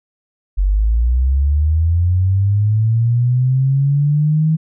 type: linear sweep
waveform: sine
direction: up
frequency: 45.55 to 160 Hz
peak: -11 dBFS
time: 0.57-4.57 s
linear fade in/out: 20 ms
effects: none